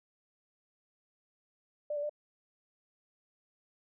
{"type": "tone with pitch steps", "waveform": "sine", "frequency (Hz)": [594, 580, 595], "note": ["D5", "D5", "D5"], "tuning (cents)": [20, -22, 22], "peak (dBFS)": -32, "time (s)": [1.9, 2.095], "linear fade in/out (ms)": 5, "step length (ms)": 65, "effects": []}